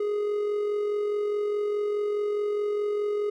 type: tone with amplitude modulation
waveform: triangle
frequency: 415.3 Hz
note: G#4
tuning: in tune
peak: -21 dBFS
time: 0-3.3 s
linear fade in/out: 5 ms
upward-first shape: sine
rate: 44.8 Hz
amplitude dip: 35%
effects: none